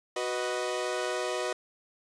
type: chord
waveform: sawtooth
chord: B major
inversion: second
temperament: equal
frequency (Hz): 370 / 493.9 / 622.3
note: F#4 / B4 / D#5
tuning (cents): 0 / 0 / 0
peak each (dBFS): -30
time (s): 0.16-1.53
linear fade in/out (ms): 5
effects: resampled to 22050 Hz